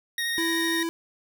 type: tone with vibrato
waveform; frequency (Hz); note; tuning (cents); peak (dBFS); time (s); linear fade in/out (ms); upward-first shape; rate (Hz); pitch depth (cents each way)
25% pulse; 1864.7; A#6; 0; -22; 0.18-0.83; 2; square; 13; 10
type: tone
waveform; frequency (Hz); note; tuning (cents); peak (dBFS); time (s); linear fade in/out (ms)
square; 332.1; E4; +13; -27; 0.38-0.89; 0
effects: none